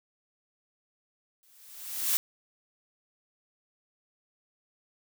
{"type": "noise with exponential growth", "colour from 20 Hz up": "blue", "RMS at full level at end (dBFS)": -24, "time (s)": [1.43, 2.17], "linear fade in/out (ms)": 0, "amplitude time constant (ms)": 160, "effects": []}